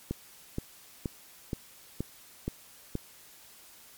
click train, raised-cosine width 3 ms, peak -18 dBFS, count 7, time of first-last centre 0.11-2.954 s, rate 2.11 Hz, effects white hiss -54 dBFS RMS until 3.97 s + MP3 96 kbps

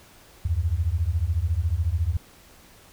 sine beating tone pair, 76.5 / 90.5 Hz, D#2 / F#2, -29 / -38 cents, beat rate 14 Hz, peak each -24 dBFS, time 0.45-2.17 s, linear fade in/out 5 ms, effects pink hiss -52 dBFS RMS until 2.92 s

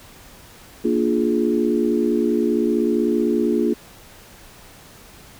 sine chord, Bb dominant seventh, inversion none, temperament equal with one note detuned, 233.1 / 293.7 / 349.2 / 419.6 Hz, Bb3 / D4 / F4 / Ab4, 0 / 0 / 0 / +18 cents, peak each -21 / -23 / -21 / -23 dBFS, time 0.84-3.74 s, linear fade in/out 10 ms, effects pink hiss -45 dBFS RMS until 5.39 s

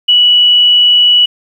sine tone, 2943 Hz, F#7, 10 cents flat, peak -4 dBFS, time 0.08-1.26 s, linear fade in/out 10 ms, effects 7-bit

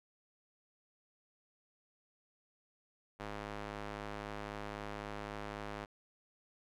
square tone with band-pass filter, 51.91 Hz, G#1, in tune, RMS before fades -44 dBFS, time 3.19-5.86 s, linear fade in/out 20 ms, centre 1100 Hz, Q 0.55, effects none

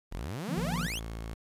sawtooth exponential sweep, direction up, 33.99 to 3520 Hz, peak -31 dBFS, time 0.11-1 s, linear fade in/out 20 ms
triangle chord, Eb suspended second, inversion none, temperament equal with one note detuned, 155.56 / 174.61 / 236.9 Hz, Eb3 / F3 / Bb3, 0 / 0 / +28 cents, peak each -34 / -31 / -37 dBFS, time 0.48-0.87 s, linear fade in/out 10 ms
sawtooth tone, 55.8 Hz, A1, 25 cents sharp, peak -33 dBFS, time 0.57-1.34 s, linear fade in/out 0 ms
effects resampled to 32000 Hz + 10-bit

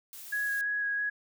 blue noise, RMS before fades -45 dBFS, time 0.13-0.61 s, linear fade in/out 0 ms
sine tone with vibrato, 1661.2 Hz, G#6, in tune, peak -28 dBFS, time 0.32-1.1 s, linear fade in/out 10 ms, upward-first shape square, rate 3 Hz, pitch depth 9 cents each way
effects none

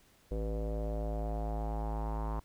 square tone with low-pass filter sweep, 54.3 Hz, A1, 22 cents flat, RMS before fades -35 dBFS, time 0.31-2.4 s, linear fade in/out 5 ms, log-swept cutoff 490 to 1000 Hz, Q 4.3, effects pink hiss -65 dBFS RMS until 2.44 s

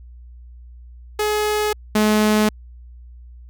sawtooth tone pair in turn, 422.5 / 213.3 Hz, G#4 / G#3, +30 / +46 cents, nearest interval octave, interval 1184 cents, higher first, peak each -14 / -10 dBFS, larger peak second, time 1.19-1.73 / 1.95-2.49 s, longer neither, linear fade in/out 5 ms, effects added 60 Hz sine -38 dBFS peak until 3.49 s

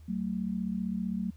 sine tone pair together, 187.6 / 223.1 Hz, F#3 / A3, +24 / +24 cents, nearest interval minor third, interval 300 cents, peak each -32 / -33 dBFS, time 0.08-1.31 s, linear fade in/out 10 ms, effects added 78 Hz sine -48 dBFS peak until 1.36 s + pink hiss -67 dBFS RMS until 1.36 s

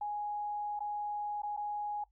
sine tone with dropouts, 830.6 Hz, G#5, in tune, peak -34 dBFS, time 0.01-2.04 s, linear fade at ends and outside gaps 5 ms, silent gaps 0.793-0.804 / 1.42-1.432 / 1.566-1.573 s, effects noise-tail reverb RT60 0.1 s tail -18 dB re dry + added 50 Hz sine -68 dBFS peak until 2.11 s

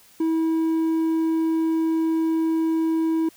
sine tone with hard clipping, 323.7 Hz, E4, 31 cents flat, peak -20 dBFS, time 0.2-3.29 s, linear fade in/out 5 ms, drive 3 dB, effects white hiss -53 dBFS RMS until 3.36 s

